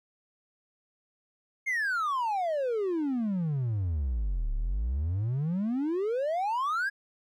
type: exponential two-way sweep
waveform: triangle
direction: down then up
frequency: 2173 to 34.18 to 1682 Hz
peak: -24 dBFS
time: 1.66-6.9 s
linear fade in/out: 20 ms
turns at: 4.53 s
effects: tanh soft clip ceiling -20 dBFS